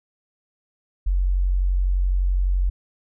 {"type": "tone", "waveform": "sine", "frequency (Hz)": 45.9, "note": "F#1", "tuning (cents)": -13, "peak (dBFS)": -17, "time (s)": [1.06, 2.7], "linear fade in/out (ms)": 10, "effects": []}